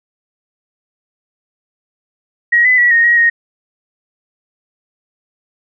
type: tone with pitch steps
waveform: sine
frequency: 1897 / 2008 / 1936 / 1858 / 1895 / 1866 Hz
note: A#6 / B6 / B6 / A#6 / A#6 / A#6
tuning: +30 / +28 / -35 / -6 / +28 / +1 cents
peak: -7 dBFS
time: 2.52-3.3 s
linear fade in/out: 10 ms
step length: 130 ms
effects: none